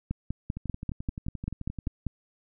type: two click trains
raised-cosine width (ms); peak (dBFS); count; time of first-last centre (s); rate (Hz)
5; -17 / -23; 11 / 16; 0.11-2.067 / 0.57-1.874; 5.11 / 11.5
effects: none